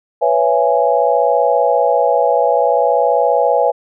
sine chord, C# minor seventh, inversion third, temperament equal with one note detuned, 493.9 / 554.4 / 669.2 / 830.6 Hz, B4 / C#5 / E5 / G#5, 0 / 0 / +26 / 0 cents, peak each -16 dBFS, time 0.21-3.72 s, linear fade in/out 20 ms, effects none

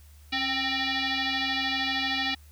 sine tone with frequency modulation, 784 Hz, G5, in tune, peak -25 dBFS, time 0.32-2.35 s, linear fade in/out 10 ms, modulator 527 Hz, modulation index 7, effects added 74 Hz sine -49 dBFS peak until 2.51 s + white hiss -60 dBFS RMS until 2.51 s

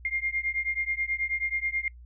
sine beating tone pair, 2113 / 2122.3 Hz, C7 / C7, +16 / +24 cents, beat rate 9.3 Hz, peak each -30 dBFS, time 0.05-1.88 s, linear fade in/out 2 ms, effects noise-tail reverb RT60 0.1 s tail -24 dB re dry + added 60 Hz sine -45 dBFS peak until 2.05 s

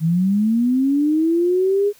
sine linear sweep, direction up, 155.56 to 415.3 Hz, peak -14 dBFS, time 0-1.93 s, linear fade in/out 50 ms, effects white hiss -51 dBFS RMS until 1.99 s

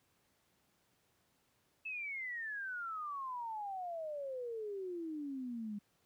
sine exponential sweep, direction down, 2637 to 201.6 Hz, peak -39 dBFS, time 1.85-5.79 s, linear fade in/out 10 ms, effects pink hiss -75 dBFS RMS until 6.05 s + high-pass 80 Hz 12 dB/octave

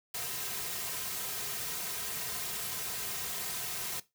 white noise with comb filter, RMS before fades -37 dBFS, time 0.14-4 s, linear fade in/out 5 ms, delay 3.5 ms, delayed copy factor -0.65, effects noise-tail reverb RT60 0.2 s tail -17 dB re dry

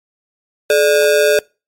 square ring-modulated tone, 510 Hz, C5, 44 cents flat, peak -7 dBFS, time 0.7-1.39 s, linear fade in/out 0 ms, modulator 82 Hz, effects noise-tail reverb RT60 0.3 s tail -26 dB re dry + MP3 64 kbps

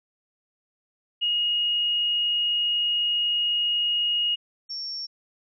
sine tone pair in turn, 2874 / 5474 Hz, F7 / F8, +49 / -36 cents, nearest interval major seventh, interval 1115 cents, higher second, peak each -21 / -30 dBFS, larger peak first, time 1.21-4.36 / 4.69-5.07 s, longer first, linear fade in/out 20 ms, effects none

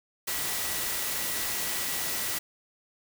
sine tone in noise, 1943 Hz, B6, 29 cents flat, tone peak -42 dBFS, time 0.27-2.39 s, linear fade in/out 10 ms, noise white, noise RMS -31 dBFS, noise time 0.27-2.39 s, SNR -14 dB, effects none

